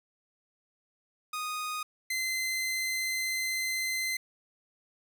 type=tone pair in turn; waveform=sawtooth; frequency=1241 / 2064 Hz; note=D#6 / C7; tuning=-5 / -24 cents; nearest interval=major sixth; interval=881 cents; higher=second; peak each=-29 / -26 dBFS; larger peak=second; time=1.33-1.83 / 2.1-4.17 s; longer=second; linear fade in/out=5 ms; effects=none